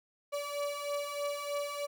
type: beating tone pair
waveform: 35% pulse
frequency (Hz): 574 / 577.2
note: D5 / D5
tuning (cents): -40 / -30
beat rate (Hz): 3.2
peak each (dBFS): -37 / -34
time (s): 0.32-1.87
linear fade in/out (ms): 20
effects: none